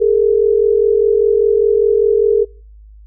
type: tone pair together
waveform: sine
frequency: 412.2 / 457.2 Hz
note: G#4 / A#4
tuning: -13 / -34 cents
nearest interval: major second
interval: 179 cents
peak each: -12 dBFS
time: 0-2.45 s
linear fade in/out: 20 ms
effects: noise-tail reverb RT60 0.5 s tail -26 dB re dry + added 52 Hz sine -37 dBFS peak until 3.06 s